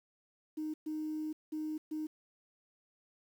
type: tone bursts at uneven times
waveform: sine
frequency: 309.1 Hz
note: D#4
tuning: 11 cents flat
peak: -34 dBFS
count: 4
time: 0.57-0.74 / 0.86-1.33 / 1.52-1.78 / 1.91-2.07 s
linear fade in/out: 10 ms
effects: tanh soft clip ceiling -31 dBFS + 10-bit